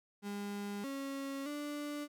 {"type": "tone with pitch steps", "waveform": "35% pulse", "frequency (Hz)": [203, 274.3, 293.1], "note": ["G#3", "C#4", "D4"], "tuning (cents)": [-39, -18, -3], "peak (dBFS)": -37, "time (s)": [0.22, 2.08], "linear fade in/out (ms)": 50, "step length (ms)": 620, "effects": []}